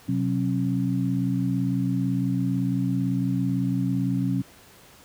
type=tone cluster; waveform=sine; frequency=127.1 / 185 / 271 Hz; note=C3 / F#3 / C#4; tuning=-50 / 0 / -39 cents; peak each=-26 dBFS; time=0.08-4.42 s; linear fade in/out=10 ms; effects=pink hiss -51 dBFS RMS until 5.04 s + high-pass 60 Hz 12 dB/octave